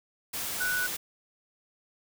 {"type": "tone in noise", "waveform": "sine", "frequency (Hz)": 1480, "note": "F#6", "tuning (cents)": 0, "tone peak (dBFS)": -27, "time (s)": [0.6, 0.87], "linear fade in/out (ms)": 10, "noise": "white", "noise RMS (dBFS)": -34, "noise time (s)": [0.33, 0.97], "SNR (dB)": 4, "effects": []}